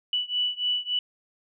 sine beating tone pair, 2960 / 2963.5 Hz, F#7 / F#7, 0 / +2 cents, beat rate 3.5 Hz, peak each -27 / -28 dBFS, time 0.13-0.99 s, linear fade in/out 2 ms, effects none

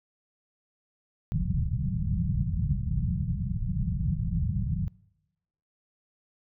white low-pass noise, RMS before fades -28 dBFS, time 1.32-4.88 s, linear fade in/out 0 ms, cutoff 190 Hz, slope 96 dB/octave, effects noise-tail reverb RT60 0.9 s tail -24 dB re dry

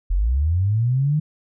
sine linear sweep, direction up, 40.03 to 155.56 Hz, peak -16 dBFS, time 0.1-1.2 s, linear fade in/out 10 ms, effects none

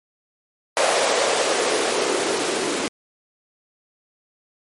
blue noise with band-pass filter sweep, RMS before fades -21 dBFS, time 0.77-2.88 s, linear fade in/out 0 ms, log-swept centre 590 to 320 Hz, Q 2.8, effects MP3 48 kbps

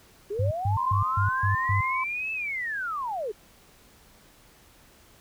sine linear two-way sweep, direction up then down, 385.3 to 2637 to 385.3 Hz, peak -28 dBFS, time 0.3-3.32 s, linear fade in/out 10 ms, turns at 2.32 s
sine tone bursts, 99.7 Hz, G2, 30 cents sharp, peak -22 dBFS, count 6, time 0.39-1.81 s, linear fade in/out 5 ms, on 120 ms, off 140 ms
sine tone with pitch glide, 1046 to 1039.4 Hz, C6 to C6, -1 to -12 cents, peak -26 dBFS, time 0.77-2.04 s, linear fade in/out 5 ms, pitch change -11 cents, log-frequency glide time 1.02-1.77 s
effects pink hiss -56 dBFS RMS until 5.2 s

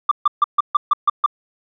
sine tone bursts, 1180 Hz, D6, 8 cents sharp, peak -8 dBFS, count 8, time 0.09-1.262 s, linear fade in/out 5 ms, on 24 ms, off 140 ms, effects tanh soft clip ceiling -8 dBFS

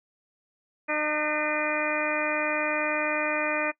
harmonic tone with a mistuned harmonic, 303.2 Hz, D#4, 45 cents flat, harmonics 1 / 2 / 3 / 4 / 5 / 6 / 7 / 8, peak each -34 / -30 / -35 / -34 / -35 / -34 / -34 / -30 dBFS, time 0.88-3.72 s, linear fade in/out 20 ms, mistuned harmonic 7, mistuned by -72 cents, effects noise-tail reverb RT60 0.1 s tail -21 dB re dry

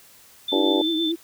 sine tone with tremolo, 3540 Hz, A7, 10 cents sharp, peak -23 dBFS, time 0.48-1.12 s, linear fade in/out 5 ms, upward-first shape sine, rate 5.8 Hz, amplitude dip 30%
harmonic tone, 96 Hz, G2, 36 cents flat, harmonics 3 / 4 / 5 / 6 / 7 / 8 / 9, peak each -24 / -24 / -27 / -28 / -36 / -36 / -30 dBFS, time 0.52-0.82 s, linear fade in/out 5 ms
sine tone with vibrato, 324 Hz, E4, 30 cents flat, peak -22 dBFS, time 0.54-1.16 s, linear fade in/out 20 ms, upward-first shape triangle, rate 8.9 Hz, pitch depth 85 cents each way
effects white hiss -51 dBFS RMS until 1.23 s

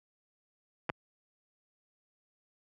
clicks, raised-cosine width 0.5 ms, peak -19 / -15 dBFS, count 2, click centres 0.893 / 0.899 s, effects high-pass 80 Hz 12 dB/octave

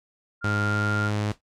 sine tone, 1400 Hz, F6, 4 cents sharp, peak -26 dBFS, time 0.41-1.11 s, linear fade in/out 50 ms
sawtooth tone with pitch glide, 103.83 to 104.67 Hz, G#2 to G#2, 0 to +14 cents, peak -20 dBFS, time 0.44-1.32 s, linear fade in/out 5 ms, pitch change +14 cents, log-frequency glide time 0.67-0.78 s
pink noise with exponential decay, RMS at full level -38 dBFS, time 1.31-1.41 s, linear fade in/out 5 ms, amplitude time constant 20 ms
effects noise-tail reverb RT60 0.1 s tail -24 dB re dry + low-pass 7000 Hz 12 dB/octave

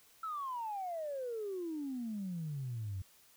sine exponential sweep, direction down, 1340 to 90.8 Hz, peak -36 dBFS, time 0.23-3.02 s, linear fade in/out 5 ms, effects tanh soft clip ceiling -32 dBFS + white hiss -64 dBFS RMS until 3.36 s

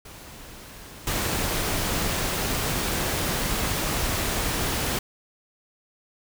pink noise with level steps, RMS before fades -43 / -26 dBFS, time 0.05-4.99 s, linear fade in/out 5 ms, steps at 1.07 s, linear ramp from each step 2 ms, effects none

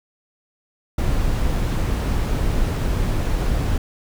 brown noise, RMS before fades -20 dBFS, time 0.98-3.78 s, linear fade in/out 5 ms, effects none

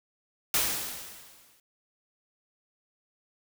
white noise with exponential decay, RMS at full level -24 dBFS, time 0.54-1.6 s, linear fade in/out 2 ms, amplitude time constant 230 ms, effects none

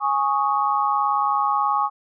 sine chord, Ab suspended fourth, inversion none, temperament just, 830.6 / 1107.5 / 1245.9 Hz, Ab5 / Db6 / Eb6, 0 / -2 / +2 cents, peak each -22 / -21 / -25 dBFS, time 0-1.9 s, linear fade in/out 50 ms, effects none

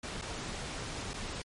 pink noise with dropouts, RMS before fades -39 dBFS, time 0.03-1.42 s, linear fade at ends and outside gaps 5 ms, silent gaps 0.215-0.22 / 1.135-1.139 s, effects low-pass 8000 Hz 12 dB/octave + MP3 48 kbps

